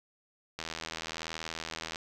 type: click train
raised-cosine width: 0.2 ms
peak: -19 dBFS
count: 112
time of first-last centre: 0.59-1.959 s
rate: 81.1 Hz
effects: none